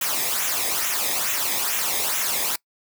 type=noise with flanger; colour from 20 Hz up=white; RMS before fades=-24 dBFS; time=0.01-2.56 s; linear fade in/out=5 ms; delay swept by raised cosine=0.21 to 0.71 ms; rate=2.3 Hz; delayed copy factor=-0.65; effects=noise-tail reverb RT60 0.1 s tail -23 dB re dry